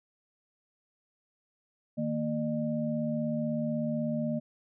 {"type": "tone cluster", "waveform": "sine", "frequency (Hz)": [154.9, 231.1, 604], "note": ["D#3", "A#3", "D5"], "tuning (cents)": [-7, -15, 48], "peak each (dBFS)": [-35, -30, -35], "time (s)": [1.97, 4.4], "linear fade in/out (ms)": 20, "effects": []}